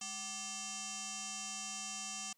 sine tone with frequency modulation, 208 Hz, G#3, 3 cents sharp, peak -40 dBFS, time 0.01-2.33 s, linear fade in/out 5 ms, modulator 970 Hz, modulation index 8, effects white hiss -75 dBFS RMS until 2.37 s

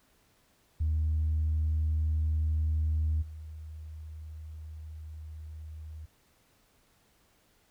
sine tone with level steps, 77.9 Hz, D#2, 3 cents sharp, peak -24 / -40 dBFS, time 0.8-6.06 s, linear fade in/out 10 ms, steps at 3.21 s, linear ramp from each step 20 ms, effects tanh soft clip ceiling -22 dBFS + pink hiss -67 dBFS RMS until 7.7 s

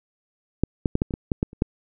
clicks, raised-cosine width 3 ms, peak -6 / -7 / -7 / -7 / -19 / -12 / -9 / -8 / -29 / -6 dBFS, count 10, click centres 0.636 / 0.858 / 0.954 / 1.019 / 1.108 / 1.139 / 1.318 / 1.429 / 1.531 / 1.621 s, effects none

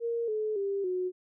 sine tone with pitch steps, 466.2 / 430 / 396.6 / 365.8 Hz, A#4 / A4 / G4 / F#4, 0 / -40 / +20 / -20 cents, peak -28 dBFS, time 0-1.12 s, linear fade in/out 50 ms, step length 280 ms, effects none

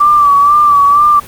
sine tone with vibrato, 1162 Hz, D6, 19 cents flat, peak -4 dBFS, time 0-1.2 s, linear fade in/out 10 ms, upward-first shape sine, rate 2.1 Hz, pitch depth 50 cents each way, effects pink hiss -32 dBFS RMS until 1.27 s + Opus 48 kbps

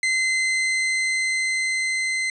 40% pulse tone with level ramp, 2062 Hz, C7, 26 cents flat, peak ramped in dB -18 to -21 dBFS, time 0.03-2.3 s, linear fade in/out 2 ms, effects resampled to 22050 Hz

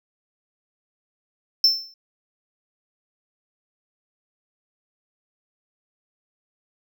triangle tone with exponential decay, 5330 Hz, E8, 18 cents sharp, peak -9 dBFS, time 1.64-1.94 s, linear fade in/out 2 ms, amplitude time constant 64 ms, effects none

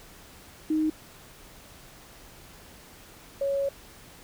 sine tone pair in turn, 311.3 / 554.7 Hz, D#4 / C#5, +1 / +1 cents, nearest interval minor seventh, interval 1000 cents, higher second, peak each -22 / -24 dBFS, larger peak first, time 0.7-0.9 / 3.41-3.69 s, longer second, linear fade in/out 5 ms, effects pink hiss -50 dBFS RMS until 4.23 s

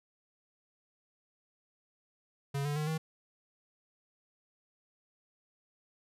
square tone with pitch steps, 140 / 145.95 / 152.14 / 158.6 Hz, C#3 / D3 / D#3 / D#3, +18 / -10 / -39 / +33 cents, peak -32 dBFS, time 2.54-2.98 s, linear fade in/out 10 ms, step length 110 ms, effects resampled to 32000 Hz

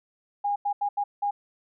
sine tone bursts at uneven times, 815 Hz, G#5, 33 cents flat, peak -23 dBFS, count 5, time 0.44-0.56 / 0.65-0.73 / 0.81-0.89 / 0.97-1.04 / 1.22-1.31 s, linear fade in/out 10 ms, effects none

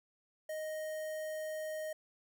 square tone with notch filter, 622.3 Hz, D#5, in tune, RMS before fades -40 dBFS, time 0.49-1.93 s, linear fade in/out 5 ms, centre 3900 Hz, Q 0.92, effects none

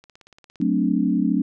click train, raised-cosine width 0.2 ms, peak -30 dBFS, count 11, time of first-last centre 0.04-0.615 s, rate 17.4 Hz
sine chord, D dominant seventh, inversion first, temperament equal, 185 / 220 / 261.6 / 293.7 Hz, F#3 / A3 / C4 / D4, 0 / 0 / 0 / 0 cents, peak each -23 dBFS, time 0.6-1.42 s, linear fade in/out 5 ms
effects none

